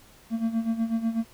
triangle tone with tremolo, 226.9 Hz, A#3, 47 cents flat, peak -19 dBFS, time 0.3-1.25 s, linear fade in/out 50 ms, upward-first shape sine, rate 8.1 Hz, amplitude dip 75%, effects pink hiss -54 dBFS RMS until 1.33 s

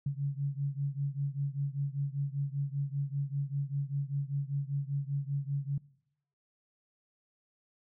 sine beating tone pair, 138.59 / 143.69 Hz, C#3 / D3, 0 / -37 cents, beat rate 5.1 Hz, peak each -33 / -34 dBFS, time 0.06-5.78 s, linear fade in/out 5 ms, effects noise-tail reverb RT60 0.8 s tail -23 dB re dry

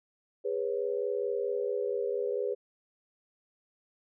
sine tone cluster, 407 / 491.5 / 552 Hz, G#4 / B4 / C#5, -35 / -8 / -7 cents, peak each -32 / -32 / -37 dBFS, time 0.44-2.55 s, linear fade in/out 20 ms, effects none

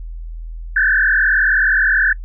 sine tone with frequency modulation, 1634 Hz, G#6, 29 cents flat, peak -11 dBFS, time 0.76-2.13 s, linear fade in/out 5 ms, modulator 39.5 Hz, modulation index 3.5, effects noise-tail reverb RT60 0.1 s tail -26 dB re dry + added 41 Hz sine -26 dBFS peak until 2.24 s

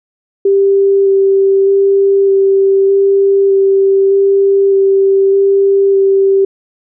sine tone with vibrato, 392 Hz, G4, in tune, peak -6 dBFS, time 0.45-6.45 s, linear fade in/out 5 ms, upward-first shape square, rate 0.82 Hz, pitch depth 9 cents each way, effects none

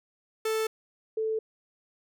45% pulse / sine tone pair in turn, 440 / 440 Hz, A4 / A4, 0 / 0 cents, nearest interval unison, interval 0 cents, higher neither, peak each -26 dBFS, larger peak neither, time 0.45-0.67 / 1.17-1.39 s, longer neither, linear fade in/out 5 ms, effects none

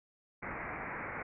white low-pass noise, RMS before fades -41 dBFS, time 0.42-1.23 s, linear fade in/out 10 ms, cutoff 2300 Hz, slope 96 dB/octave, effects none

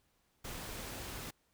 pink noise, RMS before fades -44 dBFS, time 0.44-1.31 s, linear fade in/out 10 ms, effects pink hiss -75 dBFS RMS until 1.53 s

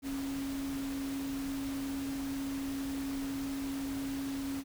sine tone in noise, 273.7 Hz, C#4, 22 cents flat, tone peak -34 dBFS, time 0.02-4.64 s, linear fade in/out 50 ms, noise pink, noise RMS -45 dBFS, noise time 0.02-4.64 s, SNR +8 dB, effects none

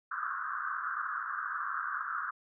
pink band-pass noise, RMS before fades -36 dBFS, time 0.11-2.31 s, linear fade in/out 10 ms, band 1100 to 1600 Hz, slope 96 dB/octave, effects none

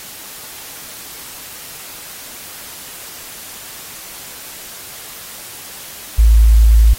sine tone, 55 Hz, A1, in tune, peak -5 dBFS, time 6.18-6.94 s, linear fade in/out 10 ms, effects white hiss -33 dBFS RMS until 6.98 s + AAC 48 kbps

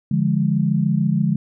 sine chord, D diminished, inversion none, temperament equal with one note detuned, 146.83 / 173.21 / 207.7 Hz, D3 / F3 / Ab3, 0 / -14 / 0 cents, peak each -20 / -20 / -20 dBFS, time 0.11-1.36 s, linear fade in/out 5 ms, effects none

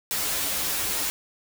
white noise with comb filter, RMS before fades -27 dBFS, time 0.11-1.1 s, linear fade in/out 0 ms, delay 8.3 ms, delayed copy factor -0.75, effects none

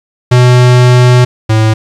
square tone pair in turn, 124.3 / 109.82 Hz, B2 / A2, +12 / -3 cents, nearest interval major second, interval 215 cents, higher first, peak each -3 / -6 dBFS, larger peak first, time 0.31-1.25 / 1.49-1.74 s, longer first, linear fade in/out 10 ms, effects low-pass 7000 Hz 12 dB/octave + 7-bit

